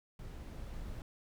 brown noise with level ramp, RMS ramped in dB -46 to -43 dBFS, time 0.19-1.02 s, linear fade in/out 2 ms, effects none

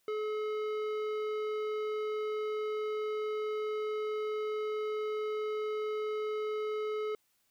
sine tone with tanh clipping, 427.7 Hz, A4, 49 cents flat, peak -34 dBFS, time 0.08-7.15 s, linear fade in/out 2 ms, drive 14 dB, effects white hiss -74 dBFS RMS until 7.5 s

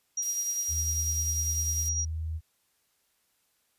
sine tone with tremolo, 5730 Hz, F8, 44 cents sharp, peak -26 dBFS, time 0.17-2.05 s, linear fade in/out 5 ms, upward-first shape triangle, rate 10 Hz, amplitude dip 50%
violet noise, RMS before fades -37 dBFS, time 0.22-1.89 s, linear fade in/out 5 ms
sine tone, 79.8 Hz, D#2, 44 cents sharp, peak -30 dBFS, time 0.68-2.41 s, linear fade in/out 50 ms
effects white hiss -72 dBFS RMS until 3.78 s + resampled to 32000 Hz

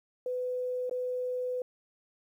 sine tone with dropouts, 501 Hz, B4, 25 cents sharp, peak -30 dBFS, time 0.26-1.62 s, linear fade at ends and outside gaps 2 ms, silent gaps 0.896-0.911 s, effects 11-bit

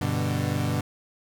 30% pulse chord, G major, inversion none, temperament equal, 98 / 123.47 / 146.83 Hz, G2 / B2 / D3, 0 / 0 / 0 cents, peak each -26 dBFS, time 0.01-0.81 s, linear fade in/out 5 ms, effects none

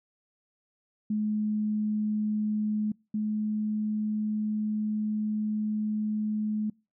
sine tone pair in turn, 212.5 / 213.3 Hz, G#3 / G#3, +40 / +46 cents, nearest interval unison, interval 6 cents, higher second, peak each -25 / -26 dBFS, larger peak first, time 1.1-2.92 / 3.14-6.7 s, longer second, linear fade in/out 5 ms, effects noise-tail reverb RT60 0.3 s tail -26 dB re dry

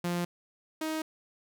sawtooth tone pair in turn, 174.61 / 314.8 Hz, F3 / D#4, 0 / +20 cents, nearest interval minor seventh, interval 1020 cents, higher second, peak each -25 / -27 dBFS, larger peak first, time 0.04-0.25 / 0.81-1.02 s, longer neither, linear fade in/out 5 ms, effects none

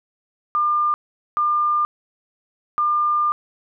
sine tone bursts at uneven times, 1200 Hz, D6, 37 cents sharp, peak -16 dBFS, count 3, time 0.55-0.94 / 1.37-1.85 / 2.78-3.32 s, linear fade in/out 0 ms, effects none

